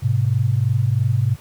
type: tone pair together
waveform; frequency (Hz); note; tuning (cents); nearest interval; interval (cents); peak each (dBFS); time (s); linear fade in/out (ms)
sine; 105.1 / 128.14; G#2 / C3; +21 / -36; minor third; 343; -18; 0.02-1.36; 20
effects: pink hiss -47 dBFS RMS until 1.4 s